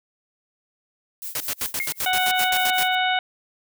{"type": "noise with tremolo", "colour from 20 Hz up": "violet", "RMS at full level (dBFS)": -31, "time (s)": [1.22, 2.95], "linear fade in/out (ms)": 0, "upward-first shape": "sine", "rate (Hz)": 5.2, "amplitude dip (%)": 95}
{"type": "noise bursts", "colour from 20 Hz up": "white", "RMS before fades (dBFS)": -26, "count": 12, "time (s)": [1.35, 2.833], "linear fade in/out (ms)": 2, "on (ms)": 53, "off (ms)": 77}
{"type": "tone with exponential decay", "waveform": "sine", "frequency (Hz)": 2144, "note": "C7", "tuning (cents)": 42, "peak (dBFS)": -20, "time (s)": [1.8, 1.98], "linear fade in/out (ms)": 0, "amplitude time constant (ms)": 38}
{"type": "harmonic tone", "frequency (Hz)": 740, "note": "F#5", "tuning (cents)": 0, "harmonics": [1, 2, 3, 4, 5], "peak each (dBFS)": [-22, -25, -27, -28, -29], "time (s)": [2.06, 3.19], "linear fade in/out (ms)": 2}
{"effects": []}